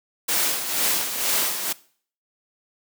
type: noise with tremolo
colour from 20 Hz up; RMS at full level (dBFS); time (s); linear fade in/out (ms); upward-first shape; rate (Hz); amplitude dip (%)
white; -21; 0.28-1.73; 10; sine; 2.1; 60
effects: noise-tail reverb RT60 0.5 s tail -20 dB re dry + high-pass 200 Hz 12 dB/octave